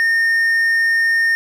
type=tone; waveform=triangle; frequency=1828 Hz; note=A#6; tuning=34 cents flat; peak=-11 dBFS; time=0-1.35 s; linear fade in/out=0 ms; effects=none